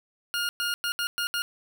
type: tone bursts at uneven times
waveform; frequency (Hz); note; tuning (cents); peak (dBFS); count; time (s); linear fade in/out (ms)
20% pulse; 1419; F6; +27; -21; 6; 0.34-0.49 / 0.6-0.74 / 0.84-0.92 / 0.99-1.07 / 1.18-1.27 / 1.34-1.42; 0
effects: none